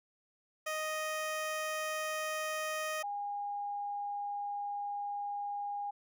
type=tone pair in turn; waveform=15% pulse / sine; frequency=622.3 / 814.7 Hz; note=D#5 / G#5; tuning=0 / -33 cents; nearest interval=perfect fourth; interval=467 cents; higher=second; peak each=-28 / -35 dBFS; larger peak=first; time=0.66-3.03 / 3.03-5.91 s; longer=second; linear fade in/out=10 ms; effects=none